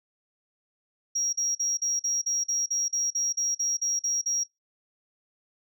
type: tone bursts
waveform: sine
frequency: 5650 Hz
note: F8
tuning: 19 cents sharp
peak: -23 dBFS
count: 15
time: 1.15-4.438 s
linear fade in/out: 10 ms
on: 180 ms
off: 42 ms
effects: noise-tail reverb RT60 0.2 s tail -22 dB re dry + tanh soft clip ceiling -20 dBFS